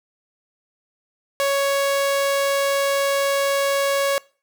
sawtooth tone, 556 Hz, C#5, 5 cents sharp, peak -14 dBFS, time 1.4-4.18 s, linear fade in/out 0 ms, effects noise-tail reverb RT60 0.4 s tail -24 dB re dry

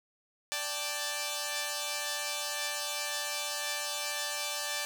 5% pulse chord, D suspended fourth, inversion none, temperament equal, 587.3 / 784 / 880 Hz, D5 / G5 / A5, 0 / 0 / 0 cents, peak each -24 / -28 / -26 dBFS, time 0.52-4.85 s, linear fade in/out 0 ms, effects none

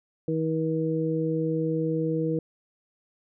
harmonic tone, 160 Hz, D#3, 49 cents sharp, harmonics 1 / 2 / 3, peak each -28 / -28 / -28 dBFS, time 0.28-2.39 s, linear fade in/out 2 ms, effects none

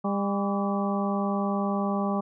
harmonic tone with a mistuned harmonic, 200 Hz, G3, 35 cents sharp, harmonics 1 / 2 / 3 / 4 / 5 / 6, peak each -26 / -34 / -33 / -33 / -38 / -34 dBFS, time 0.04-2.21 s, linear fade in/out 10 ms, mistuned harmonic 6, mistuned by -74 cents, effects none

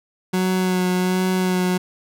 30% pulse tone with vibrato, 183.9 Hz, F#3, 10 cents flat, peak -15 dBFS, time 0.33-1.78 s, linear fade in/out 10 ms, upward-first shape sine, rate 1.3 Hz, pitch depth 18 cents each way, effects none

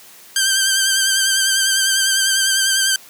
10% pulse tone with vibrato, 1568 Hz, G6, in tune, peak -5 dBFS, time 0.36-2.96 s, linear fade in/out 2 ms, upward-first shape sine, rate 10 Hz, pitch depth 37 cents each way, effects white hiss -43 dBFS RMS until 3.09 s + high-pass 150 Hz 12 dB/octave

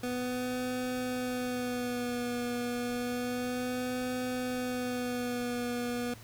25% pulse tone with vibrato, 247.1 Hz, B3, 1 cent sharp, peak -28 dBFS, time 0.03-6.14 s, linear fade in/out 5 ms, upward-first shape sine, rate 0.3 Hz, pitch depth 33 cents each way, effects added 112 Hz sine -51 dBFS peak until 6.23 s + pink hiss -53 dBFS RMS until 6.23 s

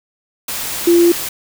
sine tone in noise, 343.9 Hz, F4, 27 cents flat, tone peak -7 dBFS, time 0.87-1.12 s, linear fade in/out 5 ms, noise white, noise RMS -23 dBFS, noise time 0.48-1.29 s, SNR +13 dB, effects none

